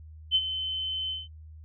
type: tone with ADSR envelope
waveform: sine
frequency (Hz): 3062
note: G7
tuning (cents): -41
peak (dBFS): -18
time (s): 0.31-1.28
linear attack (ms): 42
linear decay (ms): 49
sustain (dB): -11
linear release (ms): 180
effects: noise-tail reverb RT60 0.1 s tail -23 dB re dry + added 78 Hz sine -44 dBFS peak until 1.64 s